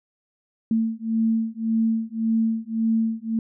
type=beating tone pair; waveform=sine; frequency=223.6 / 225.4 Hz; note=A3 / A3; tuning=+28 / +42 cents; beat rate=1.8 Hz; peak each=-23 dBFS; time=0.71-3.39 s; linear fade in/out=2 ms; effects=none